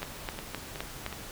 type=two click trains; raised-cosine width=0.3 ms; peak=-22 / -17 dBFS; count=4 / 5; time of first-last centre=0.02-1.127 / 0.03-1.064 s; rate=2.71 / 3.87 Hz; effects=pink hiss -43 dBFS RMS until 1.31 s